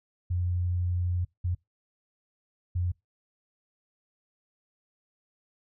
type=tone bursts at uneven times; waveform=sine; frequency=88.8 Hz; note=F2; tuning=29 cents sharp; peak=-25 dBFS; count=3; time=0.3-1.25 / 1.44-1.55 / 2.75-2.92 s; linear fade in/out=10 ms; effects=noise-tail reverb RT60 0.2 s tail -25 dB re dry